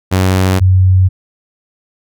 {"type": "tone pair in turn", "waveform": ["sawtooth", "sine"], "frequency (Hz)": [93.7, 93.24], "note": ["F#2", "F#2"], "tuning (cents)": [22, 14], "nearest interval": "unison", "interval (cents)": 8, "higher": "first", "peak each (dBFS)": -5, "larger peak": "neither", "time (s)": [[0.11, 0.6], [0.6, 1.09]], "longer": "neither", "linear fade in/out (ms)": 20, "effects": []}